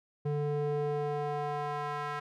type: tone with band-pass filter sweep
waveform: square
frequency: 146.83 Hz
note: D3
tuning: in tune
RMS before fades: -33 dBFS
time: 0.25-2.2 s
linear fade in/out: 10 ms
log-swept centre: 300 to 1300 Hz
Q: 1.7
effects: none